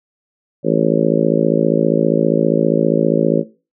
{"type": "harmonic tone", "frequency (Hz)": 55, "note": "A1", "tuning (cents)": 0, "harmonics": [3, 4, 5, 6, 7, 8, 9, 10], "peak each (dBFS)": [-20, -20, -20, -20, -20, -20, -20, -20], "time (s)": [0.63, 3.44], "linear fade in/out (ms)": 50, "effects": ["noise-tail reverb RT60 0.3 s tail -17 dB re dry"]}